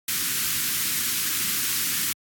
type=band-stop noise; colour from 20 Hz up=white; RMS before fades=-25 dBFS; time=0.08-2.13 s; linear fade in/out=5 ms; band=320 to 1300 Hz; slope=24 dB/octave; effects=high-pass 100 Hz 12 dB/octave + AAC 64 kbps